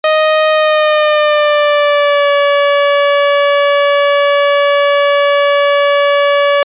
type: tone with pitch glide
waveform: sawtooth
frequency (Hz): 622.3 to 570.7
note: D#5 to D5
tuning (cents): 0 to -50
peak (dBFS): -4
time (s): 0.04-6.63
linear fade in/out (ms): 2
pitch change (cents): -150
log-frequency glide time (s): 0.5-2.3
effects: resampled to 8000 Hz